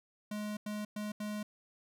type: tone bursts at uneven times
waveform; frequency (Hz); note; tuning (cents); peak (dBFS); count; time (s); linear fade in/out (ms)
square; 210; G#3; +19; -37; 4; 0.31-0.57 / 0.66-0.85 / 0.96-1.12 / 1.2-1.43; 5
effects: none